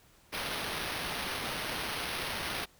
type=noise with sample-and-hold; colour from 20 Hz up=white; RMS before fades=-36 dBFS; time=0.32-2.66 s; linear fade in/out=20 ms; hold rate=7350 Hz; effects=pink hiss -62 dBFS RMS until 2.79 s